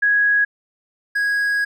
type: tone pair in turn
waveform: sine / triangle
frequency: 1661.2 / 1653.7 Hz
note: G#6 / G#6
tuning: 0 / -8 cents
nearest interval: unison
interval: 8 cents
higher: first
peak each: -13 / -15 dBFS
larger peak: first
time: 0.02-0.45 / 1.15-1.65 s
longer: second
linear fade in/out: 10 ms
effects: none